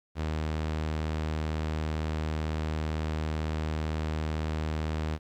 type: tone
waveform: sawtooth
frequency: 77.9 Hz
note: D#2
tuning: 3 cents sharp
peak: -25 dBFS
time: 0.15-5.19 s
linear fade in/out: 50 ms
effects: low-pass 5000 Hz 12 dB/octave + 11-bit